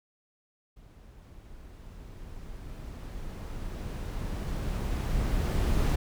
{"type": "noise with level ramp", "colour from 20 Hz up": "brown", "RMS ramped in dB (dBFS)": [-52, -24], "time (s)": [0.76, 5.96], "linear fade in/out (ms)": 10, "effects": []}